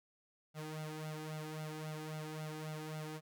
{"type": "tone with flanger", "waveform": "sawtooth", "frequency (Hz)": 155, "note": "D#3", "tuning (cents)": -6, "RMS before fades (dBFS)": -44, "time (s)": [0.54, 3.21], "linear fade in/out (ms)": 50, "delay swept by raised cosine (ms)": [1.4, 2.5], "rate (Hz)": 3.7, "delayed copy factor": 0.8, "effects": []}